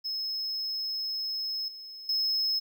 triangle tone with level steps, 5180 Hz, E8, 31 cents flat, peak -29 / -40 / -24 dBFS, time 0.04-2.6 s, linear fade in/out 20 ms, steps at 1.68 / 2.09 s, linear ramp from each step 2 ms, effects 11-bit

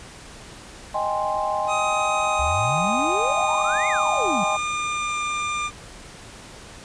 sine chord, Ab major seventh, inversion second, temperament equal, 622.3 / 784 / 830.6 / 1046.5 Hz, Eb5 / G5 / Ab5 / C6, 0 / 0 / 0 / 0 cents, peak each -27 dBFS, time 0.94-4.57 s, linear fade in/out 10 ms
25% pulse tone with pitch glide, 1255 to 1198.3 Hz, D#6 to D6, +15 to +34 cents, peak -20 dBFS, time 1.67-5.71 s, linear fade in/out 50 ms, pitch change -81 cents, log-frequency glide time 2.2-5.24 s
sine exponential two-way sweep, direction up then down, 63 to 2217 to 174.1 Hz, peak -25 dBFS, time 2.39-4.44 s, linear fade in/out 5 ms, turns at 3.88 s
effects pink hiss -42 dBFS RMS until 6.84 s + resampled to 22050 Hz

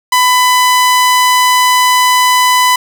sawtooth tone, 1000 Hz, B5, 21 cents sharp, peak -3 dBFS, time 0.12-2.76 s, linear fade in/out 5 ms, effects none

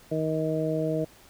harmonic tone, 157.6 Hz, D#3, 23 cents sharp, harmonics 1 / 2 / 3 / 4, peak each -30 / -30 / -30 / -30 dBFS, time 0.11-1.05 s, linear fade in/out 10 ms, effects pink hiss -54 dBFS RMS until 1.29 s

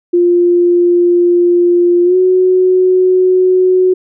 sine tone with pitch glide, 350.1 to 369.2 Hz, F4 to F#4, +4 to -4 cents, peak -6 dBFS, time 0.13-3.94 s, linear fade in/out 10 ms, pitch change +92 cents, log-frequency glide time 2.04-2.16 s, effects none

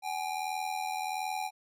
square ring-modulated tone, 799 Hz, G5, 33 cents sharp, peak -30 dBFS, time 0.02-1.51 s, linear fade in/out 50 ms, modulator 40.7 Hz, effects resampled to 32000 Hz

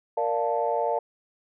sine chord, Bb major seventh, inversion none, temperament equal, 466.2 / 587.3 / 698.5 / 880 Hz, Bb4 / D5 / F5 / A5, 0 / 0 / 0 / 0 cents, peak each -28 dBFS, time 0.17-0.99 s, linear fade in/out 5 ms, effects tanh soft clip ceiling -12 dBFS

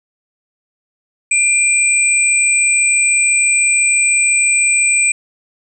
sine tone pair together, 2390 / 8034 Hz, D7 / B8, +30 / +29 cents, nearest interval octave + major sixth, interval 2099 cents, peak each -13 dBFS, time 1.31-5.12 s, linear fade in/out 5 ms, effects 8-bit

